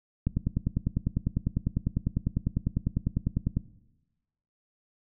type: click train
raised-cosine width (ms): 5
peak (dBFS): -13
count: 34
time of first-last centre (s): 0.27-3.57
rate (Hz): 10
effects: noise-tail reverb RT60 1.0 s tail -18 dB re dry